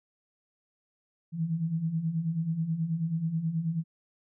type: beating tone pair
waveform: sine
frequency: 156.5 / 165.8 Hz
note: D#3 / E3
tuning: +10 / +10 cents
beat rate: 9.3 Hz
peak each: -34 / -28 dBFS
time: 1.32-3.84 s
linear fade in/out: 50 ms
effects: none